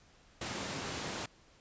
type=high-pass noise; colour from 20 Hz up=pink; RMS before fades=-39 dBFS; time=0.41-1.26 s; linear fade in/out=5 ms; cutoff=110 Hz; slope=12 dB/octave; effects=pink hiss -63 dBFS RMS until 1.6 s + resampled to 16000 Hz